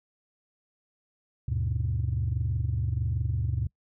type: tone cluster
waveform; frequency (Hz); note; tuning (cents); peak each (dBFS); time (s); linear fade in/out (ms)
sine; 76.4 / 101.2 / 122.6; D#2 / G#2 / B2; -31 / -44 / -12; -29; 1.48-3.67; 5
effects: noise-tail reverb RT60 0.1 s tail -24 dB re dry + tanh soft clip ceiling -19 dBFS